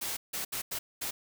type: noise bursts at uneven times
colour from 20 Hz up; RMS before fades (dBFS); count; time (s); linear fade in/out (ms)
white; -35; 5; 0.01-0.17 / 0.33-0.45 / 0.52-0.62 / 0.71-0.79 / 1.01-1.11; 10
effects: none